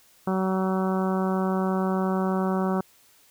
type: harmonic tone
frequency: 188.6 Hz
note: F#3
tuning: 33 cents sharp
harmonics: 1 / 2 / 3 / 4 / 5 / 6 / 7 / 8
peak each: -24 / -29 / -33 / -33 / -35 / -36 / -37 / -43 dBFS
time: 0.27-2.81 s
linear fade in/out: 5 ms
effects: white hiss -58 dBFS RMS until 3.3 s